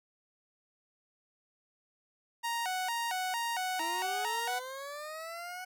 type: tone with vibrato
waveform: sawtooth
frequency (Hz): 832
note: G#5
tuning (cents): +3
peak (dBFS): -28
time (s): 2.43-4.6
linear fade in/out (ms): 20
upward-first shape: square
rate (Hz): 2.2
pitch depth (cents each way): 200
type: linear sweep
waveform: 20% pulse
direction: up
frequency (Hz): 320 to 744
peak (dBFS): -35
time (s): 3.79-5.65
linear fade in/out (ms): 10
effects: none